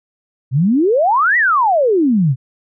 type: exponential two-way sweep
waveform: sine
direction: up then down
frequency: 120 to 1995 to 120 Hz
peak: -10 dBFS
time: 0.51-2.36 s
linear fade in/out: 50 ms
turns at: 1.37 s
effects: none